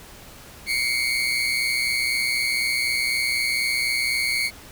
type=tone pair together; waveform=30% pulse; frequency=2119 / 2243 Hz; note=C7 / C#7; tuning=+21 / +20 cents; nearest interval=minor second; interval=99 cents; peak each=-22 / -21 dBFS; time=0.66-4.51 s; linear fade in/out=50 ms; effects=pink hiss -44 dBFS RMS until 4.71 s